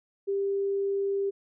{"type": "tone", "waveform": "sine", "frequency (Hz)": 395.9, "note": "G4", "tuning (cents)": 17, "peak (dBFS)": -25, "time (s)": [0.27, 1.31], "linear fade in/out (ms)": 20, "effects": []}